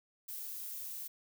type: noise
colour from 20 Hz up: violet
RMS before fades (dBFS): -43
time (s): 0.28-1.08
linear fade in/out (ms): 10
effects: none